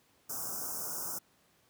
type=band-stop noise; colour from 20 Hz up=white; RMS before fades=-38 dBFS; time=0.29-1.19 s; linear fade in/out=10 ms; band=1500 to 5200 Hz; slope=96 dB/octave; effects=pink hiss -68 dBFS RMS until 1.69 s + high-pass 100 Hz 12 dB/octave